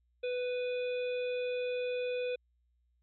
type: harmonic tone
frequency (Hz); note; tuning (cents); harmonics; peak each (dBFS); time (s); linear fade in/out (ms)
496.3; B4; +8; 1 / 3 / 5 / 7 / 8; -32 / -51 / -43 / -50 / -58; 0.23-2.36; 10
effects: added 60 Hz sine -70 dBFS peak until 3.02 s